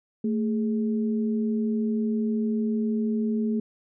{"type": "tone pair together", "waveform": "sine", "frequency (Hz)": [221.8, 415.3], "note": ["A3", "G#4"], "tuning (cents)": [14, 0], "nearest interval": "major seventh", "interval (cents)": 1086, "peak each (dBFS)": [-23, -32], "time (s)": [0.24, 3.6], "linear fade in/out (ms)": 5, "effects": []}